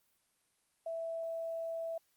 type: tone with quantisation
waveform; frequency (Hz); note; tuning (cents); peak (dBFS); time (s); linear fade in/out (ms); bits
sine; 659.3; E5; 0; -36; 0.86-1.98; 5; 11
effects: white hiss -75 dBFS RMS until 2.16 s + Opus 32 kbps